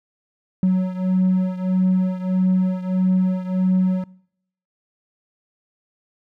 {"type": "beating tone pair", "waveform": "triangle", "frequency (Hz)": [185, 186.6], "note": ["F#3", "F#3"], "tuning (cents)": [0, 15], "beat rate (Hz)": 1.6, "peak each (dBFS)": [-15, -18], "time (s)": [0.63, 4.04], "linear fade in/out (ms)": 2, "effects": ["noise-tail reverb RT60 0.7 s tail -23 dB re dry", "tanh soft clip ceiling -9 dBFS"]}